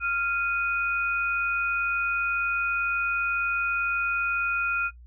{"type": "tone pair together", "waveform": "sine", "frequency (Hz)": [1391, 2483], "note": ["F6", "D#7"], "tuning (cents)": [-7, -4], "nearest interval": "minor seventh", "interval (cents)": 1003, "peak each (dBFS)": [-25, -28], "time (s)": [0, 4.91], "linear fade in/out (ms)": 50, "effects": ["noise-tail reverb RT60 0.1 s tail -18 dB re dry", "added 60 Hz sine -45 dBFS peak until 5.06 s"]}